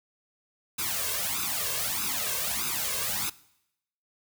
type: noise with flanger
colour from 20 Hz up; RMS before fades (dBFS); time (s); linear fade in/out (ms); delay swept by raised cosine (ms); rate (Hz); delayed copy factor
white; -30; 0.78-3.3; 10; 0.79 to 1.89; 1.6; +0.85
effects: noise-tail reverb RT60 0.8 s tail -20 dB re dry + high-pass 60 Hz 12 dB/octave